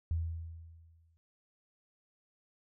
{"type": "tone with exponential decay", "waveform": "sine", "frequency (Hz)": 82.41, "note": "E2", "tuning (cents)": 0, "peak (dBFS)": -28, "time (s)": [0.11, 1.17], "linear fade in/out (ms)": 0, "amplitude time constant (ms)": 230, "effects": []}